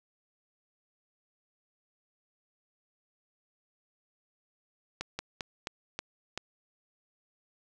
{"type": "slowing click train", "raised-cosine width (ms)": 0.2, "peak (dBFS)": -17, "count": 6, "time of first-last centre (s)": [5.01, 6.376], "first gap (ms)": 180, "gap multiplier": 1.21, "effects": []}